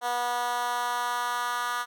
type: tone with high-pass filter sweep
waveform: 10% pulse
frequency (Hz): 242.8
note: B3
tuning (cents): -29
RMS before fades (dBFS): -29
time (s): 0.01-1.86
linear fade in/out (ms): 50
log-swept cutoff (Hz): 720 to 1200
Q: 2.2
effects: none